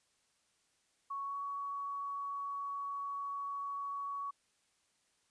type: tone with pitch glide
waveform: sine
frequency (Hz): 1111 to 1123.3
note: C#6 to C#6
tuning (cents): +4 to +23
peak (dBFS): -37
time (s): 1.1-4.31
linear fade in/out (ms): 10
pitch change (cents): +19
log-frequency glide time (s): 1.24-1.38
effects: white hiss -75 dBFS RMS until 5.3 s + resampled to 22050 Hz